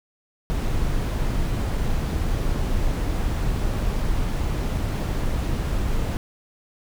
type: noise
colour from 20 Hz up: brown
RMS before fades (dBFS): -23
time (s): 0.5-6.17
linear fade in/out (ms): 0
effects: none